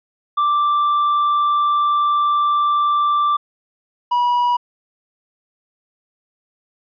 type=tone pair in turn; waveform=triangle; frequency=1174.7 / 970.9 Hz; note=D6 / B5; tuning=0 / -30 cents; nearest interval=minor third; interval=330 cents; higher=first; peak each=-12 dBFS; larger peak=neither; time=0.37-3.37 / 4.11-4.57 s; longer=first; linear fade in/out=10 ms; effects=resampled to 11025 Hz